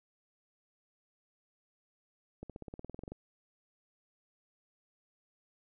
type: accelerating click train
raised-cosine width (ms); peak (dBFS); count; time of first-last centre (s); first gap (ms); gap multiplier
2; -30; 14; 2.43-3.12; 67; 0.96
effects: none